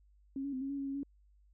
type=tone with pitch steps; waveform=sine; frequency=271.4 / 280.6 / 259 / 272.7 / 280.4 / 275.5 / 273.8 / 280.4 Hz; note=C#4 / C#4 / C4 / C#4 / C#4 / C#4 / C#4 / C#4; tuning=-36 / +21 / -17 / -28 / +20 / -11 / -21 / +20 cents; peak=-35 dBFS; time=0.36-1.032 s; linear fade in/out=2 ms; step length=84 ms; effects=added 50 Hz sine -62 dBFS peak until 1.53 s